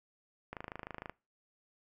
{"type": "click train", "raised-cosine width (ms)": 0.5, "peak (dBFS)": -26, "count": 16, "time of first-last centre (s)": [0.53, 1.096], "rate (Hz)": 26.5, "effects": ["noise-tail reverb RT60 0.3 s tail -23 dB re dry"]}